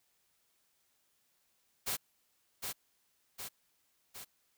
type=noise with echo; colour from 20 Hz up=white; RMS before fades=-35 dBFS; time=1.86-1.97 s; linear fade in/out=20 ms; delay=760 ms; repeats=3; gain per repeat=-4 dB; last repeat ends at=4.25 s; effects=white hiss -75 dBFS RMS until 4.57 s